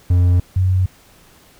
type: tone pair in turn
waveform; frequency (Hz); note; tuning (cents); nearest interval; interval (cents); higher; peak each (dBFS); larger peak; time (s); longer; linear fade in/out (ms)
triangle / sine; 89 / 92.89; F2 / F#2; +33 / +7; minor second; 74; second; -8 / -12; first; 0.1-0.4 / 0.56-0.86; neither; 5
effects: pink hiss -49 dBFS RMS until 1.59 s